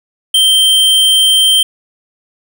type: tone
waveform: square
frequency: 3136 Hz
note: G7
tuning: in tune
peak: -7 dBFS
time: 0.34-1.63 s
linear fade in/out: 5 ms
effects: none